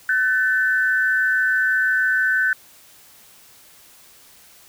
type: tone pair together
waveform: sine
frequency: 1513.9 / 1760 Hz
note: F#6 / A6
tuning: +39 / 0 cents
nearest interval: minor third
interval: 261 cents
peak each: -17 / -22 dBFS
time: 0.09-2.53 s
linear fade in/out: 2 ms
effects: white hiss -49 dBFS RMS until 4.68 s